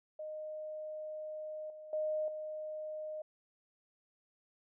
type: tone with level steps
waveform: sine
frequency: 617 Hz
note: D#5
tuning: 15 cents flat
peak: -40 / -47 / -32 / -39 dBFS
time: 0.19-3.22 s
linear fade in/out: 5 ms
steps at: 1.7 / 1.93 / 2.28 s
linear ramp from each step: 2 ms
effects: none